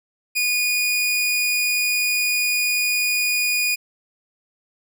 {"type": "tone", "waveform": "sawtooth", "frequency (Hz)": 2457, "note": "D#7", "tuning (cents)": -22, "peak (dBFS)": -15, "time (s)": [0.35, 3.76], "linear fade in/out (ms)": 20, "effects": []}